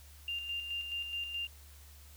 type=tone with tremolo; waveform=sine; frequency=2794 Hz; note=F7; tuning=in tune; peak=-34 dBFS; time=0.28-1.47 s; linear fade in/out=2 ms; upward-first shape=square; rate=4.7 Hz; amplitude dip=45%; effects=added 72 Hz sine -53 dBFS peak until 2.16 s + white hiss -59 dBFS RMS until 2.16 s

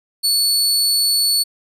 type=tone; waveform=sawtooth; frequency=4435 Hz; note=C#8; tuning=in tune; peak=-11 dBFS; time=0.23-1.44 s; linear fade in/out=20 ms; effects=resampled to 32000 Hz

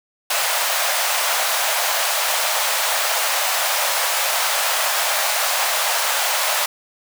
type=high-pass noise; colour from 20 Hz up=pink; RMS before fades=-20 dBFS; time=0.3-6.66 s; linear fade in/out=5 ms; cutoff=580 Hz; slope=48 dB/octave; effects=none

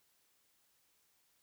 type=silence; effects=white hiss -74 dBFS RMS until 1.42 s

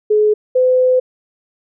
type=tone pair in turn; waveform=sine; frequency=424.2 / 508.8 Hz; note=G#4 / C5; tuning=+37 / -48 cents; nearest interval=minor third; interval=315 cents; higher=second; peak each=-9 dBFS; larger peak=neither; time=0.1-0.34 / 0.55-1 s; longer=second; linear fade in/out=10 ms; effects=none

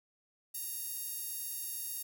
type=tone with high-pass filter; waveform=10% pulse; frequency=927 Hz; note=A#5; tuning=10 cents flat; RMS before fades=-40 dBFS; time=0.54-2.03 s; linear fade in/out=10 ms; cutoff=10000 Hz; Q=3.2; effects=none

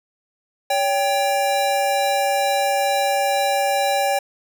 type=tone pair together; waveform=square; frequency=564.6 / 790 Hz; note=C#5 / G5; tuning=+32 / +13 cents; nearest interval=tritone; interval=581 cents; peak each=-22 / -20 dBFS; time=0.7-4.19 s; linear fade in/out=5 ms; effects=none

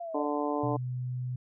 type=exponential sweep; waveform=sine; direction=down; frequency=698 to 587.3 Hz; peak=-35 dBFS; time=0-0.27 s; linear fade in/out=10 ms
type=harmonic tone; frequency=146.83 Hz; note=D3; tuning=in tune; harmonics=2 / 3 / 4 / 5 / 6 / 7; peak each=-32 / -34 / -35 / -36 / -37 / -37 dBFS; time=0.14-0.77 s; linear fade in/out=10 ms
type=tone; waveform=sine; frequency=125.5 Hz; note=B2; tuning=28 cents sharp; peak=-31 dBFS; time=0.63-1.36 s; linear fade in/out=5 ms
effects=none

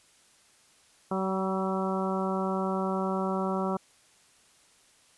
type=harmonic tone with a mistuned harmonic; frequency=190 Hz; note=F#3; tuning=46 cents sharp; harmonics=1 / 2 / 3 / 4 / 5 / 6 / 7; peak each=-30 / -33 / -35 / -36 / -37 / -38 / -38 dBFS; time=1.11-3.77 s; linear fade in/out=5 ms; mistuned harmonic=5; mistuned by=+20 cents; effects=white hiss -61 dBFS RMS until 5.17 s + resampled to 24000 Hz

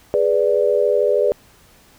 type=chord; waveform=sine; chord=G# diminished; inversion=none; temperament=equal; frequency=415.3 / 493.9 / 587.3 Hz; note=G#4 / B4 / D5; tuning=0 / 0 / 0 cents; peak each=-18 dBFS; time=0.14-1.32 s; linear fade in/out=0 ms; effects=pink hiss -51 dBFS RMS until 1.98 s

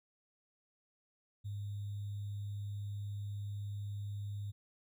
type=tone with sample-and-hold; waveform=sine; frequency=101.9 Hz; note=G#2; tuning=32 cents flat; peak=-38 dBFS; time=1.44-4.52 s; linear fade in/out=20 ms; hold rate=3675 Hz; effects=none

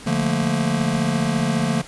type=chord; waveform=square; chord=Bb major seventh; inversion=first; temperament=just; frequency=145.68 / 174.81 / 218.5 / 233.1 Hz; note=D3 / F3 / A3 / Bb3; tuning=-14 / +2 / -12 / 0 cents; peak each=-25 dBFS; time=0.06-1.82 s; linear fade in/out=10 ms; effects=pink hiss -40 dBFS RMS until 1.87 s + resampled to 24000 Hz

